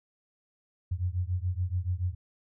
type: beating tone pair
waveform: sine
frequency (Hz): 87.3 / 94.3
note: F2 / F#2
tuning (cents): 0 / +33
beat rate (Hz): 7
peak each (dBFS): -30 / -31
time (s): 0.91-2.15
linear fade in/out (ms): 10
effects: none